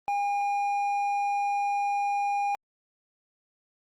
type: tone with hard clipping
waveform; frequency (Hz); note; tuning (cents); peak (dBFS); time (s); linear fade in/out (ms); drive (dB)
sine; 810; G#5; -43; -26; 0.08-2.55; 0; 5
effects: Opus 32 kbps